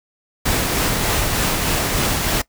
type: noise with tremolo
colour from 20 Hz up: pink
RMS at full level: -18 dBFS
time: 0.45-2.42 s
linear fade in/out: 10 ms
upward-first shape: triangle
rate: 3.3 Hz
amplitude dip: 30%
effects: noise-tail reverb RT60 0.1 s tail -20 dB re dry